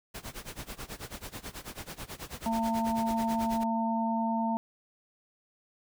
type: noise with tremolo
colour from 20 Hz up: pink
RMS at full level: -39 dBFS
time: 0.14-3.64 s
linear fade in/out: 10 ms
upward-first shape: sine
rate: 9.2 Hz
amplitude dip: 90%
type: harmonic tone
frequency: 226.2 Hz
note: A3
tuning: 48 cents sharp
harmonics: 1 / 3 / 4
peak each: -29 / -35 / -31 dBFS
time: 2.46-4.57 s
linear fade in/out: 0 ms
effects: none